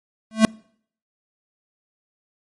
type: tone with exponential growth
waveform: square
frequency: 220 Hz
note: A3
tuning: in tune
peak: -7 dBFS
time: 0.31-0.45 s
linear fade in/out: 0 ms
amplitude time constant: 29 ms
effects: noise-tail reverb RT60 0.6 s tail -26 dB re dry + MP3 48 kbps